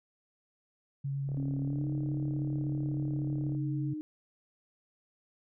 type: tone with vibrato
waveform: sine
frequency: 138.59 Hz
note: C#3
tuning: in tune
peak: -31 dBFS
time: 1.04-3.94 s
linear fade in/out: 10 ms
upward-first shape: sine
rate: 9.3 Hz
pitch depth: 10 cents each way
type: click train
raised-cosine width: 2 ms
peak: -33 dBFS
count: 83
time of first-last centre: 1.29-3.549 s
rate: 36.3 Hz
type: tone with pitch glide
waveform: sine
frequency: 275.6 to 305.8 Hz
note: C#4 to D#4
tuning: -10 to -30 cents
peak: -35 dBFS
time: 1.37-4.01 s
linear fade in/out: 0 ms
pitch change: +180 cents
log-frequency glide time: 1.64-1.87 s
effects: none